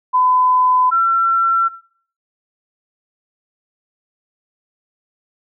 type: tone pair in turn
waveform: sine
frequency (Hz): 1009 / 1352.7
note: B5 / E6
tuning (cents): +37 / +44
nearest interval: perfect fourth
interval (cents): 507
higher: second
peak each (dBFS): -11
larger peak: neither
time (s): 0.13-0.91 / 0.91-1.69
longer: neither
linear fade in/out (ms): 20
effects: noise-tail reverb RT60 0.5 s tail -18 dB re dry